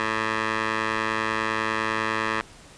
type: tone with band-pass filter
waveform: 15% pulse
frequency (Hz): 110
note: A2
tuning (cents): 0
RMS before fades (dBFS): -26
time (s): 0-2.41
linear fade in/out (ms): 0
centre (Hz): 1600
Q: 1.4
effects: pink hiss -48 dBFS RMS until 2.77 s + resampled to 22050 Hz